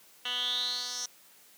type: tone with band-pass filter sweep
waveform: 10% pulse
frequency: 246.9 Hz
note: B3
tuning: in tune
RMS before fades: -33 dBFS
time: 0.25-1.06 s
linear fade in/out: 5 ms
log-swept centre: 2800 to 5700 Hz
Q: 8.1
effects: white hiss -58 dBFS RMS until 1.57 s + high-pass 150 Hz 12 dB/octave